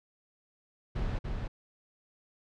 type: noise with echo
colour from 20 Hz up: brown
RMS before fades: -32 dBFS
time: 0.95-1.19 s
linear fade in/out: 10 ms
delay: 290 ms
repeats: 1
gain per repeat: -3 dB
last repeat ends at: 1.48 s
effects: low-pass 4000 Hz 12 dB/octave